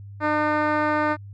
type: tone with low-pass filter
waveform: 10% pulse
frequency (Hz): 302.4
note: D#4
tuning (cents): -49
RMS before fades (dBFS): -22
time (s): 0.2-1.17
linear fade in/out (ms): 50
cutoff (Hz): 1700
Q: 0.96
effects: added 100 Hz sine -37 dBFS peak until 1.33 s

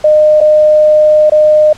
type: tone with dropouts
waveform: sine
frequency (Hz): 610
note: D#5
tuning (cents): -34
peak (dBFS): -3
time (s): 0.04-1.73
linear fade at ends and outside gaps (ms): 5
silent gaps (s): 0.405-0.411 / 1.298-1.319
effects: pink hiss -36 dBFS RMS until 1.77 s + low-pass 7000 Hz 12 dB/octave

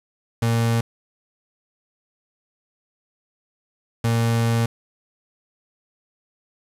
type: tone bursts at uneven times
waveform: 35% pulse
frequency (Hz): 115.6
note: A#2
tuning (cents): -14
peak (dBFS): -16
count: 2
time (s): 0.42-0.81 / 4.04-4.66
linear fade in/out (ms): 5
effects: resampled to 32000 Hz + 7-bit

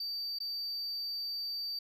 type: tone with dropouts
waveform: sine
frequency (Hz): 4628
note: D8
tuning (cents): -26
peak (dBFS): -32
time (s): 0-1.79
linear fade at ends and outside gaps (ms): 5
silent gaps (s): 0.387-0.402
effects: tanh soft clip ceiling -34 dBFS

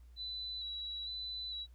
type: tone with vibrato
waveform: sine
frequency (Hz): 3951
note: B7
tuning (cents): 0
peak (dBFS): -39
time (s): 0.16-1.67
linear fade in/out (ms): 50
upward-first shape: square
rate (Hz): 1.1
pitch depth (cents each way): 20
effects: added 60 Hz sine -54 dBFS peak until 1.74 s + pink hiss -75 dBFS RMS until 1.74 s

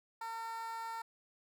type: tone with high-pass filter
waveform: 15% pulse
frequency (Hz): 454.1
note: A#4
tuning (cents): -45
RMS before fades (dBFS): -42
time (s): 0.21-1.02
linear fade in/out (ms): 5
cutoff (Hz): 1000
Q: 5.9
effects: none

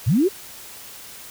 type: linear sweep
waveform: sine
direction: up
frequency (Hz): 87.31 to 411.7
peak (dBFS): -14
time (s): 0.06-0.29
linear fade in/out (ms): 20
effects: white hiss -40 dBFS RMS until 1.3 s

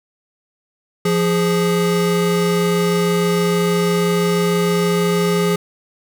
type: tone pair together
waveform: square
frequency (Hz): 173.43 / 413.4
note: F3 / G#4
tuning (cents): -12 / -8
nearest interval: octave + minor third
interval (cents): 1504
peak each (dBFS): -18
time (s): 1.05-5.56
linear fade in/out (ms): 5
effects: none

